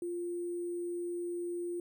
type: tone with sample-and-hold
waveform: sine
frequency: 349.2 Hz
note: F4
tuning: in tune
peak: -34 dBFS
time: 0.02-1.8 s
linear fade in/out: 2 ms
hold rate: 8820 Hz
effects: none